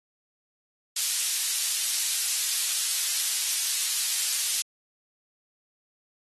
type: high-pass noise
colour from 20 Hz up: pink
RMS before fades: -27 dBFS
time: 0.96-4.62 s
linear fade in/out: 5 ms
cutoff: 4500 Hz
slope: 12 dB/octave
effects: AAC 32 kbps

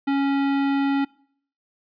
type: tone with hard clipping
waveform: sine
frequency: 277.2 Hz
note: C#4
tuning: in tune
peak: -21 dBFS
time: 0.07-1.05 s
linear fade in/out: 10 ms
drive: 17 dB
effects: noise-tail reverb RT60 0.6 s tail -24 dB re dry + resampled to 11025 Hz

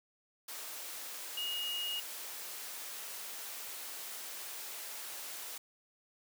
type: tone in noise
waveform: sine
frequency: 2868 Hz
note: F7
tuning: 45 cents sharp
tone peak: -35 dBFS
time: 1.37-2 s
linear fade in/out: 5 ms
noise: white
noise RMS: -44 dBFS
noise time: 0.48-5.58 s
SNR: +6 dB
effects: high-pass 400 Hz 12 dB/octave

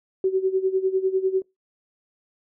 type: tone with tremolo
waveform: sine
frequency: 379.1 Hz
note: F#4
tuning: 42 cents sharp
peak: -16 dBFS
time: 0.24-1.42 s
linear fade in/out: 2 ms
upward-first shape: sine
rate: 10 Hz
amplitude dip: 80%
effects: noise-tail reverb RT60 0.2 s tail -23 dB re dry

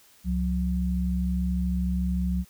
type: tone pair together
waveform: sine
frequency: 67.4 / 180.82 Hz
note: C#2 / F#3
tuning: -48 / -40 cents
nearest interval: octave + perfect fourth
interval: 1708 cents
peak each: -26 dBFS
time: 0.24-2.45 s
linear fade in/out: 50 ms
effects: white hiss -57 dBFS RMS until 2.49 s

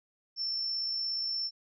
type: tone with amplitude modulation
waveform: sine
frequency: 5380 Hz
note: E8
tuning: 34 cents sharp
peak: -29 dBFS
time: 0.36-1.51 s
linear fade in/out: 50 ms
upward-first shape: sine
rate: 57 Hz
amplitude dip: 30%
effects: none

